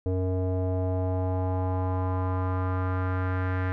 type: tone with low-pass filter sweep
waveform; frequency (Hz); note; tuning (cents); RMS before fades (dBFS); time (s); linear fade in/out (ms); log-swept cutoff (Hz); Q
square; 92.5; F#2; 0; -27; 0.06-3.72; 0; 500 to 1700; 2.8
effects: none